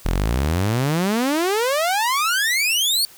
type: exponential sweep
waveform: sawtooth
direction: up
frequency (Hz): 38.89 to 4567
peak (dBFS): -14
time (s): 0.05-3.05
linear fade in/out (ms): 0
effects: white hiss -46 dBFS RMS until 3.17 s